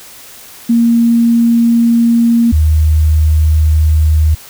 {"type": "tone pair in turn", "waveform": "sine", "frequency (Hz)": [233.1, 77.63], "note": ["A#3", "D#2"], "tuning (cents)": [0, -3], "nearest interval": "octave + perfect fifth", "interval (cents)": 1903, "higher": "first", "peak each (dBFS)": -6, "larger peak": "neither", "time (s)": [[0.69, 2.52], [2.52, 4.35]], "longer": "neither", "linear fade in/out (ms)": 10, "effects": ["white hiss -35 dBFS RMS until 4.49 s"]}